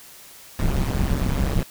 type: noise with amplitude modulation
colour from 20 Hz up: brown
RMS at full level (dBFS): -17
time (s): 0.59-1.63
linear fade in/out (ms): 2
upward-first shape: sine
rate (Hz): 137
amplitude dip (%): 95
effects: white hiss -45 dBFS RMS until 1.7 s